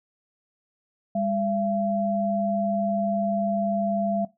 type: tone pair together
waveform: sine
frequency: 201.6 / 678 Hz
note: G3 / E5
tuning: +49 / +49 cents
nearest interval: octave + major sixth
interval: 2100 cents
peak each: -26 / -25 dBFS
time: 1.15-4.25 s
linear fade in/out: 5 ms
effects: noise-tail reverb RT60 0.2 s tail -17 dB re dry